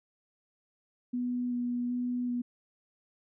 sine tone with vibrato, 244.8 Hz, B3, 15 cents flat, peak -29 dBFS, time 1.13-2.42 s, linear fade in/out 10 ms, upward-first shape square, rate 1.3 Hz, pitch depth 10 cents each way, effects none

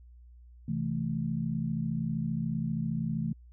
sine chord, A minor, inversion first, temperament just, 132 / 165 / 220 Hz, C3 / E3 / A3, +16 / +2 / 0 cents, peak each -35 / -32 / -33 dBFS, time 0.68-3.33 s, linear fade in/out 5 ms, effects added 60 Hz sine -50 dBFS peak until 3.52 s

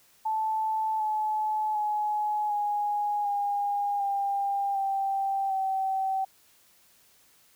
sine tone with pitch steps, 875 / 859 / 843.2 / 827.8 / 812.6 / 797.8 / 783.1 / 768.8 Hz, A5 / A5 / G#5 / G#5 / G#5 / G5 / G5 / G5, -10 / -42 / +26 / -6 / -38 / +30 / -2 / -34 cents, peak -25 dBFS, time 0.25-6.25 s, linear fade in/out 10 ms, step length 750 ms, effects white hiss -61 dBFS RMS until 7.55 s

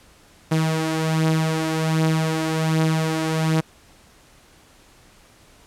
sawtooth beating tone pair, 159 / 160.3 Hz, D#3 / E3, +38 / -48 cents, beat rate 1.3 Hz, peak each -16 / -21 dBFS, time 0.51-3.61 s, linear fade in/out 10 ms, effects pink hiss -52 dBFS RMS until 5.66 s + low-pass 11000 Hz 12 dB/octave

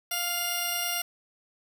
10% pulse tone pair together, 700 / 2829 Hz, F5 / F7, +4 / +22 cents, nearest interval 2 octaves, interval 2418 cents, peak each -23 / -21 dBFS, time 0.11-1.02 s, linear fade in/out 5 ms, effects none

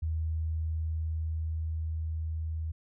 sine tone with level ramp, 79.8 Hz, D#2, 44 cents sharp, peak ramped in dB -28 to -31 dBFS, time 0.02-2.72 s, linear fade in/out 10 ms, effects none

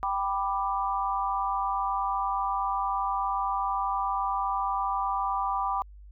sine chord, G major, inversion none, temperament equal with one note detuned, 784 / 987.8 / 1180.8 Hz, G5 / B5 / D6, 0 / 0 / +9 cents, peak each -30 dBFS, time 0.03-5.82 s, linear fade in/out 0 ms, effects added 50 Hz sine -45 dBFS peak until 6.11 s

